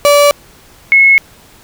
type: tone pair in turn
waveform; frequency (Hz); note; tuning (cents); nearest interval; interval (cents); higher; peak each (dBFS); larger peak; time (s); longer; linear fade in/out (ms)
35% pulse / sine; 578 / 2182; D5 / C#7; -28 / -28; octave + major seventh; 2300; second; -3; neither; 0.05-0.31 / 0.92-1.18; neither; 0
effects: pink hiss -42 dBFS RMS until 1.63 s

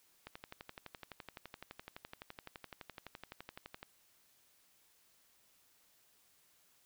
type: click train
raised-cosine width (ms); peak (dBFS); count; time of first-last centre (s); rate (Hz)
0.3; -30; 43; 0.27-3.829; 11.8
effects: white hiss -70 dBFS RMS until 6.85 s

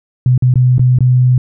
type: tone with dropouts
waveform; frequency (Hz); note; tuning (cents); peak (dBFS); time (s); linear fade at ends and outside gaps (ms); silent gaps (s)
sine; 126.1; B2; +36; -6; 0.26-1.38; 2; 0.378-0.423 / 0.54-0.556 / 0.782-0.794 / 0.987-1.006
effects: none

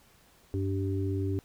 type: harmonic tone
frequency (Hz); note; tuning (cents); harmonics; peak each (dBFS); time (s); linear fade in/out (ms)
96.8; G2; -21; 1 / 3 / 4; -29 / -34 / -35; 0.54-1.39; 0
effects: pink hiss -61 dBFS RMS until 1.44 s

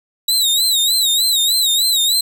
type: tone with vibrato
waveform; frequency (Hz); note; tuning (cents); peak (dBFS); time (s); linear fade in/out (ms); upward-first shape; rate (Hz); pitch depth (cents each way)
sawtooth; 3872; B7; -35; -10; 0.28-2.21; 5; sine; 3.3; 110
effects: none

